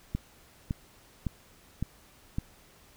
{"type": "click train", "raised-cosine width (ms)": 5, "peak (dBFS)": -17, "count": 5, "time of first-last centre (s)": [0.15, 2.385], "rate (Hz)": 1.79, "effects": ["pink hiss -58 dBFS RMS until 2.96 s"]}